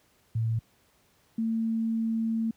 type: tone pair in turn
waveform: sine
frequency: 113 / 225.2 Hz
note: A2 / A3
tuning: +47 / +40 cents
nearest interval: octave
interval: 1193 cents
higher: second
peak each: -24 / -25 dBFS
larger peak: first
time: 0.35-0.59 / 1.38-2.51 s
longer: second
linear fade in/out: 5 ms
effects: pink hiss -65 dBFS RMS until 2.56 s + high-pass 60 Hz 12 dB/octave